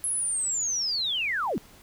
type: linear sweep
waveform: sine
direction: down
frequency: 10870 to 153.6 Hz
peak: -25 dBFS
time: 0.04-1.58 s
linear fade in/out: 0 ms
effects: pink hiss -53 dBFS RMS until 1.82 s